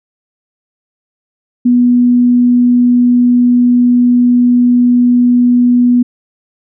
sine tone, 244.5 Hz, B3, 17 cents flat, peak -5 dBFS, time 1.65-6.03 s, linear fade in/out 10 ms, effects none

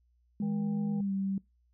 sine tone with pitch glide, 207.2 to 194.44 Hz, G#3 to G3, -4 to -14 cents, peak -29 dBFS, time 0.4-1.38 s, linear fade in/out 2 ms, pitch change -110 cents, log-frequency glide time 0.92-1.12 s
harmonic tone, 159.2 Hz, D#3, 40 cents sharp, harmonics 1 / 3 / 5, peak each -37 / -47 / -51 dBFS, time 0.42-1.01 s, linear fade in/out 5 ms
effects noise-tail reverb RT60 0.2 s tail -24 dB re dry + added 60 Hz sine -66 dBFS peak until 1.73 s

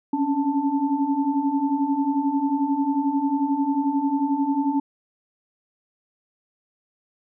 sine tone cluster, 272.1 / 283.3 / 883 Hz, C#4 / C#4 / A5, -32 / +38 / +6 cents, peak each -25 / -22 / -27 dBFS, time 0.13-4.8 s, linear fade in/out 5 ms, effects none

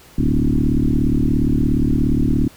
sine tone with frequency modulation, 135 Hz, C#3, 45 cents flat, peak -13 dBFS, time 0.18-2.48 s, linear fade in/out 5 ms, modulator 37.1 Hz, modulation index 4.7, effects pink hiss -46 dBFS RMS until 2.56 s

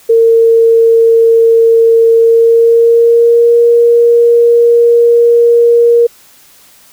sine tone with pitch glide, 456.9 to 470.8 Hz, A#4 to A#4, -35 to +17 cents, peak -3 dBFS, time 0.09-6.07 s, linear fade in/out 10 ms, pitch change +52 cents, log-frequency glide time 2.15-3.56 s, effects white hiss -42 dBFS RMS until 6.92 s

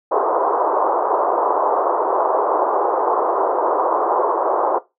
white band-pass noise, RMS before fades -18 dBFS, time 0.11-4.79 s, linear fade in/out 10 ms, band 360 to 1100 Hz, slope 48 dB/octave, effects noise-tail reverb RT60 0.2 s tail -17 dB re dry

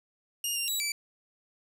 15% pulse tone with pitch steps, 2834 / 2782 / 3895 / 2319 Hz, F7 / F7 / B7 / D7, +25 / -7 / -25 / -22 cents, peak -22 dBFS, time 0.44-0.92 s, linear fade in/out 2 ms, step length 120 ms, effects none

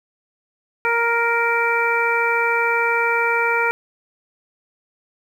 harmonic tone, 466.8 Hz, A#4, 2 cents sharp, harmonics 1 / 2 / 3 / 4 / 5, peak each -23 / -22 / -21 / -27 / -22 dBFS, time 0.85-3.71 s, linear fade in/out 0 ms, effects 8-bit

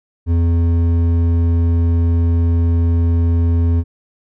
triangle tone with hard clipping, 84.4 Hz, E2, 41 cents sharp, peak -13 dBFS, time 0.26-3.84 s, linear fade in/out 50 ms, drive 12 dB, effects none

